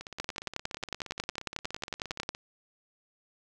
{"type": "two click trains", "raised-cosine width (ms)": 0.2, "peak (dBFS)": [-23, -14], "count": [41, 24], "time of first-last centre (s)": [[0.01, 2.349], [0.2, 2.291]], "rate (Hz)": [17.1, 11], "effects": []}